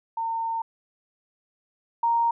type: tone pair in turn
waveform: sine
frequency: 910 / 931.3 Hz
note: A#5 / A#5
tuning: -42 / -2 cents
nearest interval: unison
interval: 40 cents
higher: second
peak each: -25 / -19 dBFS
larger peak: second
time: 0.17-0.62 / 2.03-2.31 s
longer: first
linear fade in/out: 5 ms
effects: none